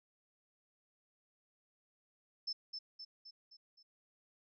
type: tone with echo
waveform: sine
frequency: 5274 Hz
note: E8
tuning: in tune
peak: -36 dBFS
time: 2.47-2.53 s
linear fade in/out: 10 ms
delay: 260 ms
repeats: 5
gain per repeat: -5 dB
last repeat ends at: 3.83 s
effects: none